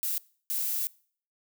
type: noise bursts at uneven times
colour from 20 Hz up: violet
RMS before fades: -30 dBFS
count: 2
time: 0.03-0.18 / 0.5-0.87 s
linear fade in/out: 0 ms
effects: noise-tail reverb RT60 0.5 s tail -23 dB re dry